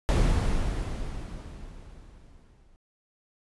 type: noise with exponential decay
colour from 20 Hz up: brown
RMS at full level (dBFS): -19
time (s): 0.09-2.76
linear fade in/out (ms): 0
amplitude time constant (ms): 580
effects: resampled to 24000 Hz